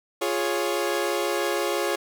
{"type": "chord", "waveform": "sawtooth", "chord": "Db major", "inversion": "first", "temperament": "equal", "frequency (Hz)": [349.2, 415.3, 554.4], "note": ["F4", "Ab4", "Db5"], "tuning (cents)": [0, 0, 0], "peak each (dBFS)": -24, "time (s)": [0.21, 1.96], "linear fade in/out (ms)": 10, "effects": []}